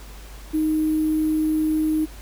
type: tone with sample-and-hold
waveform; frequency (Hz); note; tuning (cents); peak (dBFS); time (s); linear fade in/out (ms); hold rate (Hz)
sine; 311.1; D#4; 0; -18; 0.53-2.06; 20; 11025
effects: added 50 Hz sine -38 dBFS peak until 2.21 s + pink hiss -45 dBFS RMS until 2.21 s